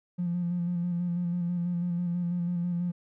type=tone with vibrato; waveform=triangle; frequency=174.61 Hz; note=F3; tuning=in tune; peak=-23 dBFS; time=0.18-2.92 s; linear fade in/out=20 ms; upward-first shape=square; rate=6.1 Hz; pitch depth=24 cents each way; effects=tanh soft clip ceiling -24 dBFS